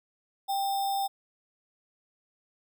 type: tone with sample-and-hold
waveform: sine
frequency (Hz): 789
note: G5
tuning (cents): +11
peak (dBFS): -26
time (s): 0.48-1.08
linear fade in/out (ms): 20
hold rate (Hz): 4410
effects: none